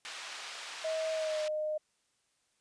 white band-pass noise, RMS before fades -44 dBFS, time 0.05-1.48 s, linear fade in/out 0 ms, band 790 to 4200 Hz, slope 12 dB/octave
sine tone with pitch glide, 638 to 613.4 Hz, D#5 to D#5, +43 to -25 cents, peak -31 dBFS, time 0.84-1.78 s, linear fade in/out 10 ms, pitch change -68 cents, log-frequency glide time 1.13-1.42 s
effects white hiss -75 dBFS RMS until 2.6 s + resampled to 22050 Hz

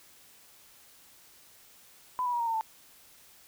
sine tone with pitch steps, 1003 / 978.4 / 954.4 / 931 / 908.1 / 885.9 Hz, B5 / B5 / A#5 / A#5 / A#5 / A5, +26 / -16 / +41 / -2 / -46 / +12 cents, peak -27 dBFS, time 2.19-2.61 s, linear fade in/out 0 ms, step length 70 ms, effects white hiss -57 dBFS RMS until 3.47 s

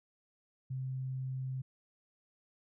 sine tone, 130.81 Hz, C3, in tune, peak -35 dBFS, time 0.7-1.62 s, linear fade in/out 10 ms, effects none

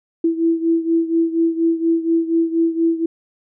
sine beating tone pair, 329.6 / 333.8 Hz, E4 / E4, 0 / +22 cents, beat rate 4.2 Hz, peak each -16 / -20 dBFS, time 0.24-3.06 s, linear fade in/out 5 ms, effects none

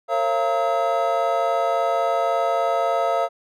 triangle tone cluster, 457.5 / 541 / 683 / 928 / 1284 Hz, A#4 / C#5 / F5 / A#5 / E6, -32 / -42 / -39 / -8 / -46 cents, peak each -27 / -23 / -19 / -28 / -25 dBFS, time 0.08-3.29 s, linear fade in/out 50 ms, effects none

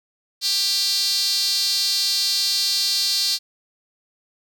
sawtooth tone with high-pass filter, 394.6 Hz, G4, 11 cents sharp, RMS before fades -21 dBFS, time 0.41-3.39 s, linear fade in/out 50 ms, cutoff 4400 Hz, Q 6.1, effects none

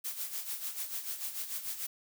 blue noise with tremolo, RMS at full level -36 dBFS, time 0.04-1.87 s, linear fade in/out 10 ms, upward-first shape sine, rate 6.8 Hz, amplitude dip 65%, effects none

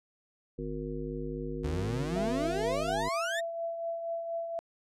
harmonic tone, 51.91 Hz, G#1, in tune, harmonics 1 / 3 / 5 / 7 / 9, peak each -40 / -40 / -40 / -40 / -40 dBFS, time 0.58-3.09 s, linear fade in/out 10 ms
35% pulse exponential sweep, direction up, 68 to 1883 Hz, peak -30 dBFS, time 1.63-3.41 s, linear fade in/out 20 ms
sine tone with tremolo, 670 Hz, E5, 28 cents sharp, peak -30 dBFS, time 2.16-4.59 s, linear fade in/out 0 ms, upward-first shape triangle, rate 4.2 Hz, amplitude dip 50%
effects low-pass 9000 Hz 12 dB/octave

